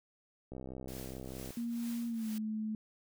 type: click train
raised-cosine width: 2 ms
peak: -31 dBFS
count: 65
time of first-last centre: 0.52-1.506 s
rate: 64.9 Hz
type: noise with tremolo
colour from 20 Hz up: white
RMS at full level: -49 dBFS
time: 0.88-2.38 s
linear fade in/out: 0 ms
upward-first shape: triangle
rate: 2.2 Hz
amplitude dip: 85%
type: tone with pitch glide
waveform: sine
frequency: 234.7 to 216.5 Hz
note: A#3 to A3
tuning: +12 to -28 cents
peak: -34 dBFS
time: 1.57-2.75 s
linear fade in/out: 2 ms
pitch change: -140 cents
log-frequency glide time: 2.07-2.31 s
effects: none

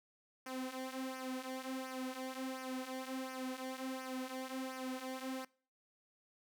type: tone with flanger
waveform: sawtooth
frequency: 260 Hz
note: C4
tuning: 11 cents flat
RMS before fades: -43 dBFS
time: 0.46-5.45 s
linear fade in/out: 5 ms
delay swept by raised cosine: 0.25 to 4.65 ms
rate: 1.4 Hz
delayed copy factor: -0.75
effects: noise-tail reverb RT60 0.4 s tail -22 dB re dry

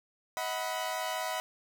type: chord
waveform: sawtooth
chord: B major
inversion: first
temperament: equal with one note detuned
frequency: 635 / 740 / 987.8 Hz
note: D#5 / F#5 / B5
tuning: +35 / 0 / 0 cents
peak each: -33 dBFS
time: 0.37-1.4 s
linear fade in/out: 0 ms
effects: none

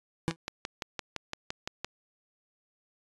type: tone with exponential decay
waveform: 25% pulse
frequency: 164.81 Hz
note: E3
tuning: in tune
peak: -19 dBFS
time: 0.28-0.36 s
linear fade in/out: 0 ms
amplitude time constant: 17 ms
type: click train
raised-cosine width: 0.2 ms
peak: -16 dBFS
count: 10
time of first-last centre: 0.31-1.846 s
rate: 5.86 Hz
effects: resampled to 24000 Hz

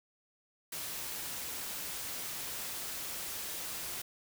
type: noise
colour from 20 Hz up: white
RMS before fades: -40 dBFS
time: 0.72-4.02 s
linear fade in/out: 5 ms
effects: none

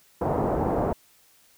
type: low-pass noise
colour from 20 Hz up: white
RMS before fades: -25 dBFS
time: 0.21-0.93 s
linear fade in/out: 5 ms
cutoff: 820 Hz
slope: 24 dB/octave
effects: white hiss -59 dBFS RMS until 1.57 s

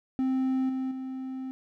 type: tone with level steps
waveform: triangle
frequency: 261.6 Hz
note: C4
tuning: in tune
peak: -22 / -26 / -31 dBFS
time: 0.19-1.51 s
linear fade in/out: 0 ms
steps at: 0.69 / 0.91 s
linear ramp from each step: 5 ms
effects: none

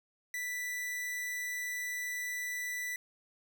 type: tone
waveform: 45% pulse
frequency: 1975.5 Hz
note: B6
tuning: in tune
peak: -35 dBFS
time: 0.34-2.96 s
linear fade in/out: 2 ms
effects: 11-bit

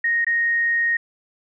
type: tone with dropouts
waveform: sine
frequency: 1864.7 Hz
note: A#6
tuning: in tune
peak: -17 dBFS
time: 0.04-0.97 s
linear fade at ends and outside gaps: 5 ms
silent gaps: 0.247-0.266 s
effects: none

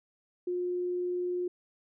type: tone with vibrato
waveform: sine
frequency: 357.3 Hz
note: F4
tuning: 40 cents sharp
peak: -29 dBFS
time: 0.47-1.48 s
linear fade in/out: 5 ms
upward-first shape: triangle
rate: 20 Hz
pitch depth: 9 cents each way
effects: none

